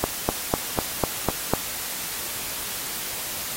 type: click train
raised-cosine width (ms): 1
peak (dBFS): -6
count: 7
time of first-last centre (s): 0.04-1.536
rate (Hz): 4.01
effects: white hiss -31 dBFS RMS until 3.56 s + AAC 48 kbps